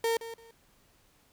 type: tone with echo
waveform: 35% pulse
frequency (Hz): 457.9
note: A#4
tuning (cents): -31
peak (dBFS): -24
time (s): 0.04-0.17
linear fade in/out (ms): 2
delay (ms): 170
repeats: 2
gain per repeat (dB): -13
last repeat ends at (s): 0.51
effects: pink hiss -65 dBFS RMS until 1.32 s